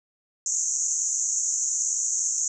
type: band-pass noise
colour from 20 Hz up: white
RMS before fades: -26 dBFS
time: 0.46-2.48 s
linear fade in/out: 2 ms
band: 6200 to 7200 Hz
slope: 96 dB/octave
effects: none